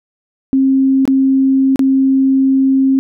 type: tone with dropouts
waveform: sine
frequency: 267.4 Hz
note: C4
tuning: 38 cents sharp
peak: -8 dBFS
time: 0.53-2.99 s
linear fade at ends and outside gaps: 0 ms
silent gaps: 1.054-1.077 / 1.759-1.793 s
effects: none